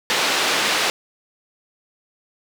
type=band-pass noise; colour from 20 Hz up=white; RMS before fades=-20 dBFS; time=0.1-0.9 s; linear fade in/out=0 ms; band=280 to 3900 Hz; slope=12 dB/octave; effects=none